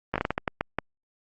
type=slowing click train; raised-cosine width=0.5 ms; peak=-10 dBFS; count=10; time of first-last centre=0.14-0.786 s; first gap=17 ms; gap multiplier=1.34; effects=Opus 32 kbps